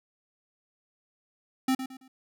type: tone with echo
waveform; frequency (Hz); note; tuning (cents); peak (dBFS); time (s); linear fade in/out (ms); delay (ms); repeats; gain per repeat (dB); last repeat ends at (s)
square; 261.6; C4; 0; -23; 1.68-1.75; 5; 110; 3; -10; 2.08
effects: none

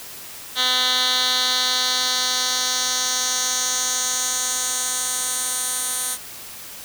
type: tone with band-pass filter sweep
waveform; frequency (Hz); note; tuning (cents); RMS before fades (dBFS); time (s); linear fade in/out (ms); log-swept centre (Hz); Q
10% pulse; 253.3; B3; +44; -22; 0.55-6.18; 50; 3600 to 9700; 2.4
effects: white hiss -37 dBFS RMS until 6.84 s

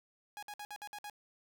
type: tone bursts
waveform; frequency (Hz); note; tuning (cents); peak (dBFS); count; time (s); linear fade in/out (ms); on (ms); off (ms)
sawtooth; 829; G#5; -3; -39; 7; 0.37-1.098; 0; 56; 56
effects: none

